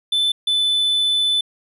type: tone pair in turn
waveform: triangle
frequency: 3520 / 3505 Hz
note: A7 / A7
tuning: 0 / -7 cents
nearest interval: unison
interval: 7 cents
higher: first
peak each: -14 dBFS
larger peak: neither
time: 0.12-0.32 / 0.47-1.41 s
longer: second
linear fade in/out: 5 ms
effects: resampled to 32000 Hz